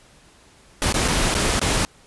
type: noise with dropouts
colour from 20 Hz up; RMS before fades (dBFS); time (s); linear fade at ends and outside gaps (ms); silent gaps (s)
pink; -20; 0.82-1.85; 0; 0.924-0.942 / 1.079-1.083 / 1.342-1.35 / 1.594-1.615
effects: pink hiss -52 dBFS RMS until 2.06 s + resampled to 24000 Hz